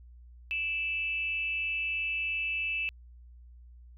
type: tone with frequency modulation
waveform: sine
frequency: 2637 Hz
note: E7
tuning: in tune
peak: -29 dBFS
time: 0.51-2.89 s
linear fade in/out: 0 ms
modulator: 295 Hz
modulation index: 0.38
effects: added 60 Hz sine -49 dBFS peak until 3.97 s